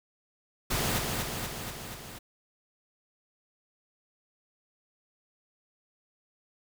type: noise with echo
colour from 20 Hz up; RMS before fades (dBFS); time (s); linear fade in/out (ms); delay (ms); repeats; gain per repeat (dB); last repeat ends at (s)
pink; -29; 0.7-0.99; 10; 240; 5; -3; 2.19
effects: none